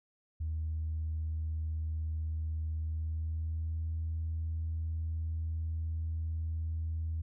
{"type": "tone with pitch glide", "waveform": "sine", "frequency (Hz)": [79, 80.71], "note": ["D#2", "E2"], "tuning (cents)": [27, -36], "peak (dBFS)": -31, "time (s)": [0.4, 7.22], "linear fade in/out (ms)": 10, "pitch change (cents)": 37, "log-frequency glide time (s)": [2.8, 3.84], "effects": ["tanh soft clip ceiling -28 dBFS"]}